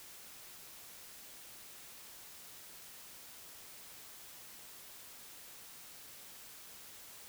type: silence
effects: white hiss -53 dBFS RMS until 7.28 s